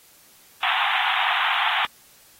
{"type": "band-pass noise", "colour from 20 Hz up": "pink", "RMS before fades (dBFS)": -23, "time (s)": [0.63, 1.85], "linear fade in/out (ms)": 0, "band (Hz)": [730, 3600], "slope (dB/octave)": 96, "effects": ["white hiss -53 dBFS RMS until 2.39 s", "AAC 48 kbps"]}